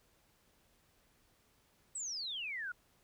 sine exponential sweep, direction down, 8190 to 1396.9 Hz, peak -38 dBFS, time 1.95-2.72 s, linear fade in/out 5 ms, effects pink hiss -71 dBFS RMS until 3.03 s

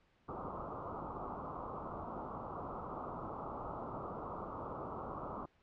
white low-pass noise, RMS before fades -44 dBFS, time 0.28-5.46 s, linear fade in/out 10 ms, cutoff 1300 Hz, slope 96 dB/octave, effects pink hiss -71 dBFS RMS until 5.62 s + low-pass 3000 Hz 12 dB/octave

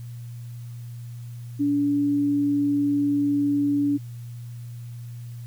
sine tone, 286.9 Hz, D4, 40 cents flat, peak -19 dBFS, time 1.59-3.98 s, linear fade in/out 20 ms, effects added 119 Hz sine -34 dBFS peak until 5.46 s + white hiss -56 dBFS RMS until 5.46 s

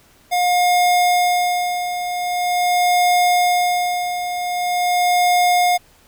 square tone with tremolo, 714 Hz, F5, 38 cents sharp, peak -13 dBFS, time 0.31-5.78 s, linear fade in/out 20 ms, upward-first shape sine, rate 0.44 Hz, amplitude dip 65%, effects pink hiss -52 dBFS RMS until 6.07 s

